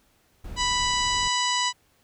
brown noise, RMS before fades -37 dBFS, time 0.44-1.28 s, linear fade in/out 5 ms
harmonic tone, 987.8 Hz, B5, in tune, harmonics 1 / 2 / 3 / 4 / 5 / 6 / 7 / 8, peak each -26 / -30 / -29 / -31 / -32 / -35 / -35 / -35 dBFS, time 0.56-1.73 s, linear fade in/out 50 ms
effects pink hiss -64 dBFS RMS until 2.03 s

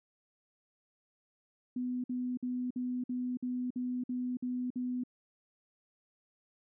sine tone bursts, 249.4 Hz, B3, 17 cents sharp, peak -32 dBFS, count 10, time 1.76-5.037 s, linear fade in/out 5 ms, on 280 ms, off 53 ms, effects none

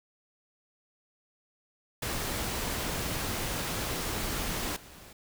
pink noise with level steps, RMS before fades -33 / -50 dBFS, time 2.02-5.13 s, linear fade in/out 5 ms, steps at 4.76 s, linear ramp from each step 5 ms, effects none

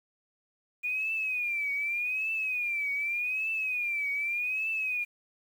sine tone with vibrato, 2439 Hz, D#7, 35 cents flat, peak -28 dBFS, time 0.83-5.05 s, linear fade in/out 20 ms, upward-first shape triangle, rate 0.84 Hz, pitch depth 150 cents each way, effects 9-bit

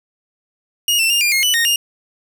sawtooth tone with pitch steps, 2866 / 2683 / 2811 / 2399 / 2146 / 2976 / 1853 / 2828 Hz, F7 / E7 / F7 / D7 / C7 / F#7 / A#6 / F7, +44 / +30 / +11 / +36 / +43 / +9 / -11 / +21 cents, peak -10 dBFS, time 0.88-1.76 s, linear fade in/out 2 ms, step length 110 ms, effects none

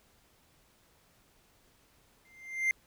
triangle tone with exponential growth, 2093 Hz, C7, in tune, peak -21 dBFS, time 2.25-2.71 s, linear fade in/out 1 ms, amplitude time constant 98 ms, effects pink hiss -66 dBFS RMS until 2.86 s

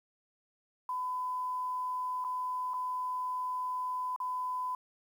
sine tone with dropouts, 1006 Hz, B5, 32 cents sharp, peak -32 dBFS, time 0.89-4.75 s, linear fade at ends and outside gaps 2 ms, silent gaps 2.242-2.247 / 2.736-2.74 / 4.162-4.201 s, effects 10-bit

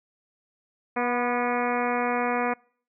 harmonic tone with a mistuned harmonic, 243.1 Hz, B3, 27 cents flat, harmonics 1 / 2 / 3 / 4 / 5 / 6 / 7 / 8 / 9 / 10, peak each -30 / -29 / -29 / -32 / -33 / -37 / -36 / -38 / -36 / -39 dBFS, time 0.96-2.54 s, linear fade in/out 10 ms, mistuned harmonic 4, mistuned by +27 cents, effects noise-tail reverb RT60 0.5 s tail -26 dB re dry

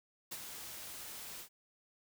white noise with ADSR envelope, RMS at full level -41 dBFS, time 0.31-1.49 s, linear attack 14 ms, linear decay 43 ms, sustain -6 dB, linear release 85 ms, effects none

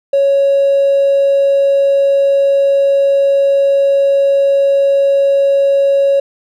triangle tone with hard clipping, 554.4 Hz, C#5, in tune, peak -8 dBFS, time 0.13-6.2 s, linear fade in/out 5 ms, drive 3 dB, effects none

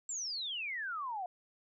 sine exponential sweep, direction down, 7660 to 698.5 Hz, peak -36 dBFS, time 0.09-1.26 s, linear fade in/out 2 ms, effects none

